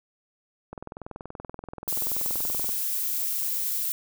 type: click train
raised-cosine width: 1 ms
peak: -23 dBFS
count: 42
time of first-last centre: 0.73-2.692 s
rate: 20.9 Hz
type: noise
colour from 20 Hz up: violet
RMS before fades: -28 dBFS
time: 1.88-3.92 s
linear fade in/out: 0 ms
effects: none